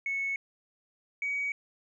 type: tone pair in turn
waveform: sine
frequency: 2205 / 2260 Hz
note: C#7 / C#7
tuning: -10 / +33 cents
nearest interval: unison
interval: 43 cents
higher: second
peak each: -28 dBFS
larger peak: neither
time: 0.06-0.36 / 1.22-1.52 s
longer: neither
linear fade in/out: 2 ms
effects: tanh soft clip ceiling -24 dBFS